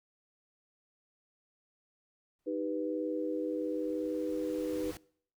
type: noise with exponential growth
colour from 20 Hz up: pink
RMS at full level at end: -46 dBFS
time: 2.39-4.97 s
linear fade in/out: 1 ms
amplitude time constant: 560 ms
type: chord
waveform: sine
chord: Eb augmented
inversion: none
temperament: equal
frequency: 311.1 / 392 / 493.9 Hz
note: Eb4 / G4 / B4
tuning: 0 / 0 / 0 cents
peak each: -35 / -39 / -35 dBFS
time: 2.46-4.92 s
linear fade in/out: 20 ms
effects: noise-tail reverb RT60 0.6 s tail -23 dB re dry